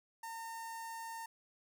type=tone with notch filter; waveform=sawtooth; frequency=911 Hz; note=A#5; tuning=40 cents flat; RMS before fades=-45 dBFS; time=0.23-1.26 s; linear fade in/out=5 ms; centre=3300 Hz; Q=0.93; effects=none